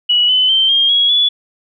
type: tone with pitch steps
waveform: sine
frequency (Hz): 2931 / 3024 / 3120 / 3219 / 3320 / 3426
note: F#7 / F#7 / G7 / G7 / G#7 / A7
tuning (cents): -17 / +37 / -9 / +45 / -1 / -47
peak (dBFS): -9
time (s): 0.09-1.29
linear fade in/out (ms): 10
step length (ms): 200
effects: none